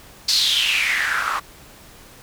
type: noise with band-pass filter sweep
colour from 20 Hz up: white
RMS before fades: -20 dBFS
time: 0.28-1.4 s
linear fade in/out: 10 ms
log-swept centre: 4700 to 1100 Hz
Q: 6
effects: pink hiss -45 dBFS RMS until 2.22 s